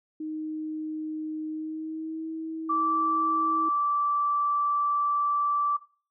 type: tone with pitch glide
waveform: sine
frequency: 311.1 to 321.1 Hz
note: D#4 to E4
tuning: 0 to -45 cents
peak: -31 dBFS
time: 0.2-3.69 s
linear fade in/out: 5 ms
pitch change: +55 cents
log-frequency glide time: 1.48-2.26 s
type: tone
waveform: sine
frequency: 1164 Hz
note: D6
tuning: 16 cents flat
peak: -23 dBFS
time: 2.69-5.77 s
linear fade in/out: 10 ms
effects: noise-tail reverb RT60 0.4 s tail -17 dB re dry